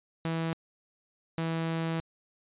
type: tone bursts at uneven times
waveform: sawtooth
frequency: 163.7 Hz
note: E3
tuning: 12 cents flat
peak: -25 dBFS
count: 2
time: 0.25-0.53 / 1.38-2 s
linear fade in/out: 0 ms
effects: resampled to 8000 Hz